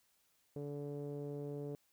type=tone with low-pass filter; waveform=sawtooth; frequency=144.4 Hz; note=D3; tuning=29 cents flat; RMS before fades=-43 dBFS; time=0.56-1.75 s; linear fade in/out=0 ms; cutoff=470 Hz; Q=3.6; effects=white hiss -75 dBFS RMS until 1.92 s